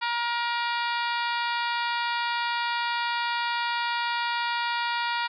harmonic tone with a mistuned harmonic, 473.3 Hz, A#4, 26 cents sharp, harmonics 2 / 3 / 4 / 5 / 6 / 7 / 8 / 9 / 10, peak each -28 / -32 / -34 / -36 / -38 / -39 / -40 / -41 / -42 dBFS, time 0.01-5.28 s, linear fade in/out 20 ms, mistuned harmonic 7, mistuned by +50 cents, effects none

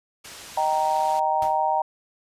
white low-pass noise, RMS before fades -42 dBFS, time 0.24-1.2 s, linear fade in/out 10 ms, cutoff 7500 Hz, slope 12 dB/octave
sine chord, Eb major, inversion none, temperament just, 622.3 / 777.8 / 933.4 Hz, Eb5 / G5 / Bb5, 0 / -14 / +2 cents, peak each -27 / -23 / -23 dBFS, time 0.57-1.82 s, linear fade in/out 5 ms
pink noise with exponential decay, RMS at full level -35 dBFS, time 1.42-1.63 s, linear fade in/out 2 ms, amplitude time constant 45 ms
effects resampled to 32000 Hz

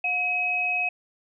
sine tone pair together, 720 / 2547 Hz, F#5 / D#7, -47 / +40 cents, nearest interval octave + minor seventh, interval 2187 cents, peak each -31 / -23 dBFS, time 0.04-0.89 s, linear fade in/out 5 ms, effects none

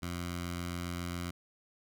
10% pulse tone with notch filter, 87.31 Hz, F2, in tune, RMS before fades -38 dBFS, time 0.02-1.31 s, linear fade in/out 10 ms, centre 460 Hz, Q 0.87, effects none

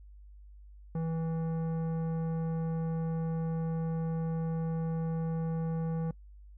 sine tone with tanh clipping, 163.1 Hz, E3, 18 cents flat, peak -32 dBFS, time 0.95-6.11 s, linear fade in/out 2 ms, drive 13 dB, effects noise-tail reverb RT60 0.1 s tail -24 dB re dry + added 50 Hz sine -49 dBFS peak until 6.57 s

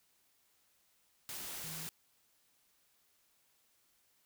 sine tone in noise, 160 Hz, D#3, 49 cents sharp, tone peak -49 dBFS, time 1.64-1.87 s, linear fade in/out 0 ms, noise white, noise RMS -44 dBFS, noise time 1.29-1.89 s, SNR -8 dB, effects white hiss -73 dBFS RMS until 4.25 s

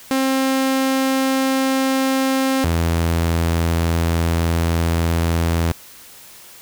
sawtooth tone pair in turn, 265.9 / 83.49 Hz, C4 / E2, +28 / +23 cents, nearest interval octave + minor sixth, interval 2005 cents, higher first, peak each -12 dBFS, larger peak neither, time 0.11-2.64 / 2.64-5.72 s, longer second, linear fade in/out 0 ms, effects white hiss -42 dBFS RMS until 6.61 s

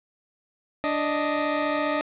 20% pulse tone pair together, 293.7 / 622.3 Hz, D4 / D#5, 0 / 0 cents, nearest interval octave + minor second, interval 1300 cents, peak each -21 dBFS, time 0.84-2.01 s, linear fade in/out 0 ms, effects resampled to 8000 Hz + 7-bit

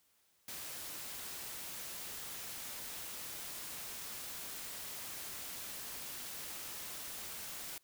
white noise, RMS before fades -45 dBFS, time 0.48-7.78 s, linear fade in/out 2 ms, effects white hiss -73 dBFS RMS until 7.83 s

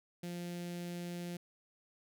sawtooth tone with notch filter, 174.61 Hz, F3, in tune, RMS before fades -42 dBFS, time 0.23-1.37 s, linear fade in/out 5 ms, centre 1100 Hz, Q 0.88, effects none

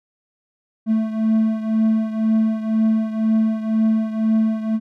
triangle beating tone pair, 220 / 222 Hz, A3 / A3, 0 / +16 cents, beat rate 2 Hz, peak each -15 / -20 dBFS, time 0.86-4.8 s, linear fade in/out 50 ms, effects none

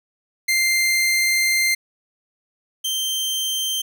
sawtooth tone pair in turn, 2093 / 3136 Hz, C7 / G7, 0 / 0 cents, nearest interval perfect fifth, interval 700 cents, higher second, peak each -13 / -18 dBFS, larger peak first, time 0.48-1.75 / 2.84-3.82 s, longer first, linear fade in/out 10 ms, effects none

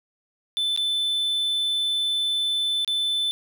triangle tone with dropouts, 3520 Hz, A7, in tune, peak -20 dBFS, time 0.57-3.31 s, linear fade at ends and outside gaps 0 ms, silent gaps 0.763-0.775 / 2.847-2.877 s, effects none

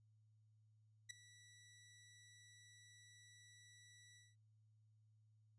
15% pulse tone with ADSR envelope, 1954 Hz, B6, 19 cents flat, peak -39 dBFS, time 1.09-4.36 s, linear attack 15 ms, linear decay 6 ms, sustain -19 dB, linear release 200 ms, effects added 108 Hz sine -70 dBFS peak until 5.58 s + resampled to 22050 Hz

